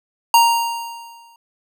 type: tone with exponential decay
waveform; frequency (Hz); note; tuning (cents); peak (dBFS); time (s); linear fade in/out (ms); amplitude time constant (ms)
square; 932; A#5; -1; -8; 0.34-1.36; 2; 220
effects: none